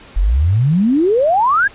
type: exponential sweep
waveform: sine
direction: up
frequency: 40.3 to 1700 Hz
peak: -10 dBFS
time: 0.16-1.68 s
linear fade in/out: 10 ms
effects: pink hiss -40 dBFS RMS until 1.74 s + resampled to 8000 Hz